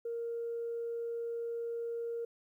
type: tone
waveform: sine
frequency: 466.2 Hz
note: A#4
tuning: in tune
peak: -34 dBFS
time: 0.05-2.25 s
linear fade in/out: 5 ms
effects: tanh soft clip ceiling -30 dBFS + 12-bit